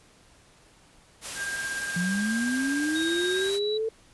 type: noise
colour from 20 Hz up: white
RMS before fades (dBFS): -35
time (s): 1.21-3.6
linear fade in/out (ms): 50
type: tone with tremolo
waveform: sine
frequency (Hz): 1600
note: G6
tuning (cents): +35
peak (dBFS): -28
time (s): 1.35-3.51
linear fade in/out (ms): 50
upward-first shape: sine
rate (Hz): 17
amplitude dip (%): 40
type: linear sweep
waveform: sine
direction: up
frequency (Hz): 170.8 to 450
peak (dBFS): -25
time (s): 1.96-3.89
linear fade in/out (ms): 5
type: tone with pitch glide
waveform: sine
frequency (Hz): 3757 to 3921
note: A#7 to B7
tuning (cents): +13 to -13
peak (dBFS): -31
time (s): 2.95-3.78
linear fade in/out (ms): 10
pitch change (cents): +74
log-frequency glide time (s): 3.33-3.55
effects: pink hiss -57 dBFS RMS until 4.13 s + resampled to 24000 Hz